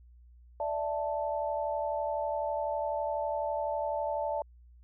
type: chord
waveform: sine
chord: D suspended second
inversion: none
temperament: equal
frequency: 587.3 / 659.3 / 880 Hz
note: D5 / E5 / A5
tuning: 0 / 0 / 0 cents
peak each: -33 / -35 / -34 dBFS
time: 0.6-4.42 s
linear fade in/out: 2 ms
effects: added 60 Hz sine -53 dBFS peak until 4.83 s